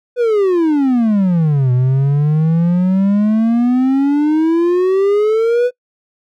triangle exponential two-way sweep, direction down then up, 500 to 123.47 to 500 Hz, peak -8 dBFS, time 0.16-5.71 s, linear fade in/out 50 ms, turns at 1.72 s, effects noise-tail reverb RT60 0.1 s tail -24 dB re dry

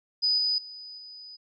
sine tone with level steps, 4978 Hz, D#8, in tune, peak -21 / -23 / -40 / -42 dBFS, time 0.22-1.37 s, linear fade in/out 20 ms, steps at 0.38 / 0.58 / 0.98 s, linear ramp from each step 2 ms, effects none

